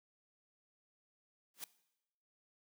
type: noise with exponential growth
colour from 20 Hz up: white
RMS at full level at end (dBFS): -39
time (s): 1.54-1.64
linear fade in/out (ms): 2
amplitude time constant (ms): 20
effects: noise-tail reverb RT60 0.9 s tail -19 dB re dry + high-pass 150 Hz 12 dB/octave